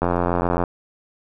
click train, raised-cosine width 1 ms, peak -6 dBFS, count 55, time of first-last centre 0.02-0.638 s, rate 87.4 Hz, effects none

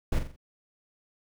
brown noise with echo, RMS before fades -25 dBFS, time 0.12-0.19 s, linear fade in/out 5 ms, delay 43 ms, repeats 4, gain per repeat -7 dB, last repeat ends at 0.362 s, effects none

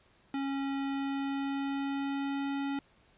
square tone with pitch glide, 274.8 to 278 Hz, C#4 to C#4, -15 to +5 cents, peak -32 dBFS, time 0.34-2.79 s, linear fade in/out 2 ms, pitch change +20 cents, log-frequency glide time 0.82-2.5 s, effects pink hiss -65 dBFS RMS until 3.17 s + resampled to 8000 Hz

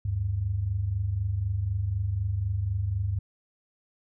sine tone pair together, 76.1 / 100.09 Hz, D#2 / G2, -38 / +37 cents, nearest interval perfect fourth, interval 475 cents, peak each -32 / -26 dBFS, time 0.05-3.19 s, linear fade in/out 5 ms, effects none

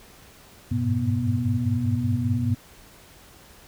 sine tone cluster, 88.8 / 99.3 / 104.3 / 123 / 243.3 Hz, F2 / G2 / G#2 / B2 / B3, +29 / +23 / +8 / -7 / -26 cents, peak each -35 / -28 / -27 / -26 / -26 dBFS, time 0.71-2.55 s, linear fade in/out 10 ms, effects pink hiss -50 dBFS RMS until 3.67 s

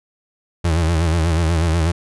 35% pulse tone with vibrato, 82.41 Hz, E2, in tune, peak -13 dBFS, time 0.64-1.92 s, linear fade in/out 10 ms, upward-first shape sine, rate 8.2 Hz, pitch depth 88 cents each way, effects resampled to 24000 Hz

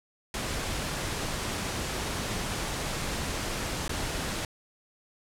pink noise with dropouts, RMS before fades -32 dBFS, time 0.34-4.45 s, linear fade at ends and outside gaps 2 ms, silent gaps 3.88-3.893 s, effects low-pass 10000 Hz 12 dB/octave

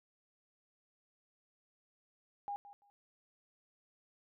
sine tone with echo, 811 Hz, G#5, 41 cents flat, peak -37 dBFS, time 2.48-2.56 s, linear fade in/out 0 ms, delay 170 ms, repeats 2, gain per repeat -15 dB, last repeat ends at 2.9 s, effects none

